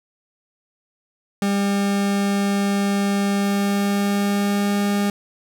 40% pulse tone with pitch glide, 200 to 202.6 Hz, G3 to G#3, +35 to -43 cents, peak -17 dBFS, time 1.42-5.1 s, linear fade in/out 2 ms, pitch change +22 cents, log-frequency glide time 3.4-4.78 s, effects none

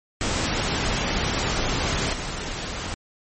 pink noise with level steps, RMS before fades -24 / -30 dBFS, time 0.21-2.94 s, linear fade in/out 0 ms, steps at 2.13 s, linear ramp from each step 5 ms, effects MP3 32 kbps

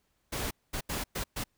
pink noise bursts at uneven times, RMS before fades -34 dBFS, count 5, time 0.32-0.51 / 0.73-0.81 / 0.89-1.04 / 1.15-1.24 / 1.36-1.44 s, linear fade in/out 10 ms, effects pink hiss -75 dBFS RMS until 1.57 s

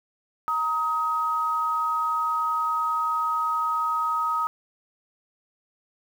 sine tone pair together, 932.5 / 1263 Hz, A#5 / D#6, 0 / +26 cents, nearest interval perfect fourth, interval 526 cents, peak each -29 / -23 dBFS, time 0.48-4.47 s, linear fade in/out 0 ms, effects 8-bit

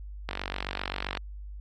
click train, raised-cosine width 0.3 ms, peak -15 dBFS, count 43, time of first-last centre 0.29-1.172 s, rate 47.6 Hz, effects added 50 Hz sine -38 dBFS peak until 1.6 s + AAC 48 kbps

